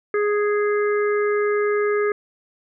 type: harmonic tone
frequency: 415.3 Hz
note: G#4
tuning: in tune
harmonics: 1 / 3 / 4 / 5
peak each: -18 / -28 / -30 / -32 dBFS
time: 0.14-2.12 s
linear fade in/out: 2 ms
effects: none